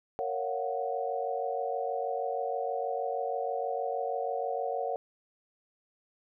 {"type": "chord", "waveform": "sine", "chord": "Gb major seventh", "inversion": "first", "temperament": "just", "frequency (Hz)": [462.5, 555, 693.7, 740], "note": ["Bb4", "Db5", "F5", "Gb5"], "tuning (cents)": [-14, 2, -12, 0], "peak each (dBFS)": [-35, -35, -38, -34], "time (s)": [0.19, 4.96], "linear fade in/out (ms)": 0, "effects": []}